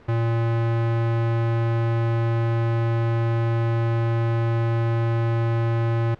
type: tone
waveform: square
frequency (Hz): 115.4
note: A#2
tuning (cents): -17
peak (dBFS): -20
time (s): 0.08-6.15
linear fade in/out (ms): 10
effects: pink hiss -49 dBFS RMS until 6.19 s + low-pass 2000 Hz 12 dB/octave